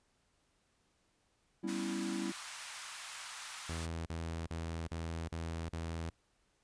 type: chord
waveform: triangle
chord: C# half-diminished seventh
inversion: second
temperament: equal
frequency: 196 / 246.9 / 277.2 / 329.6 Hz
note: G3 / B3 / C#4 / E4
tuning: 0 / 0 / 0 / 0 cents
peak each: -38 / -41 / -41 / -37 dBFS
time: 1.63-2.32 s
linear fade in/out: 10 ms
type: high-pass noise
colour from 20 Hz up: pink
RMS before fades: -46 dBFS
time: 1.67-3.87 s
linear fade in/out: 20 ms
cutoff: 980 Hz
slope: 24 dB/octave
type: tone bursts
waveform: sawtooth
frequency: 82.41 Hz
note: E2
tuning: in tune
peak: -34 dBFS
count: 6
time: 3.69-6.1 s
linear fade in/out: 5 ms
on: 370 ms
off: 38 ms
effects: pink hiss -75 dBFS RMS until 6.63 s + resampled to 22050 Hz